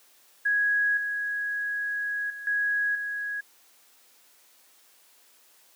sine tone with level steps, 1661.2 Hz, G#6, in tune, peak -21 / -27 / -36 / -23 / -29 dBFS, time 0.45-3.41 s, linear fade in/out 10 ms, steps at 0.97 / 2.3 / 2.47 / 2.95 s, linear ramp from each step 2 ms, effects white hiss -59 dBFS RMS until 5.75 s + high-pass 300 Hz 12 dB/octave

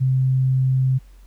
sine tone, 130.81 Hz, C3, in tune, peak -15 dBFS, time 0-0.99 s, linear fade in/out 20 ms, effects added 46 Hz sine -43 dBFS peak until 1.26 s + pink hiss -59 dBFS RMS until 1.26 s

